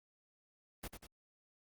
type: noise with echo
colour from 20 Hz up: pink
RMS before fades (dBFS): -43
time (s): 0.83-0.88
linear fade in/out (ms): 10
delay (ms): 95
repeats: 2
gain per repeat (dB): -6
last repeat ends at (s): 1.07
effects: Opus 32 kbps